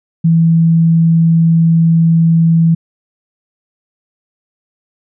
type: tone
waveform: sine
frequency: 164.81 Hz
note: E3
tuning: in tune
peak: -6 dBFS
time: 0.24-2.75 s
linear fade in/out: 10 ms
effects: none